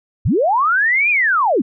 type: linear two-way sweep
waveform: sine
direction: up then down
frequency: 61 to 2489 to 193.4 Hz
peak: -12 dBFS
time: 0.25-1.62 s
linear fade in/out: 10 ms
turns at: 1.1 s
effects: none